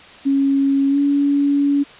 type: tone with pitch glide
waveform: sine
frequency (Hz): 275.3 to 283.5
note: C#4 to C#4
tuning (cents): -12 to +39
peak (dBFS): -13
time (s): 0.25-1.84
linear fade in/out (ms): 20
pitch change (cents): +51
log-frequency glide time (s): 0.89-0.98
effects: white hiss -41 dBFS RMS until 1.99 s + resampled to 8000 Hz